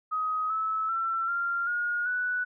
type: tone with pitch steps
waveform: sine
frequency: 1260 / 1301.4 / 1344.2 / 1388.4 / 1434 / 1481.2 Hz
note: D#6 / E6 / E6 / F6 / F6 / F#6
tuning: +21 / -23 / +33 / -11 / +45 / +1 cents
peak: -26 dBFS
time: 0.11-2.45 s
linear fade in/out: 20 ms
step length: 390 ms
effects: none